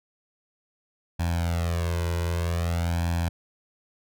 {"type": "tone with flanger", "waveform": "sawtooth", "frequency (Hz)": 85, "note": "F2", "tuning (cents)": -46, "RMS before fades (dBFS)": -26, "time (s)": [1.19, 3.29], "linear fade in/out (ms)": 10, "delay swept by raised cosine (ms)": [1.2, 2.03], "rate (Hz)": 0.52, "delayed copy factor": 0.95, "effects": []}